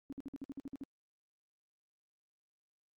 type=tone bursts; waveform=sine; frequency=274.8 Hz; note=C#4; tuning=15 cents flat; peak=-40 dBFS; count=10; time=0.1-0.836 s; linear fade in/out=0 ms; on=25 ms; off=54 ms; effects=Opus 48 kbps